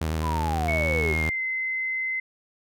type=tone with vibrato; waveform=sawtooth; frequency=79.3 Hz; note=D#2; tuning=33 cents sharp; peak=-21 dBFS; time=0.01-1.3 s; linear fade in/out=5 ms; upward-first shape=square; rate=9.6 Hz; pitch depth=34 cents each way
type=linear sweep; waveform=sine; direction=down; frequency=1034 to 349.2 Hz; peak=-27 dBFS; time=0.21-1.16 s; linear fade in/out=50 ms
type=tone with pitch glide; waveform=sine; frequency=2217 to 2057 Hz; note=C#7 to C7; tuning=0 to -30 cents; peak=-25 dBFS; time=0.68-2.2 s; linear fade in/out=5 ms; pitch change=-130 cents; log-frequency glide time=0.96-1.41 s
effects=none